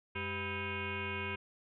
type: tone with frequency modulation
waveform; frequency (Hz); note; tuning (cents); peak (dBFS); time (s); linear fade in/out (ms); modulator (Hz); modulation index
sine; 1288; E6; -41; -35; 0.15-1.36; 10; 299; 5
effects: none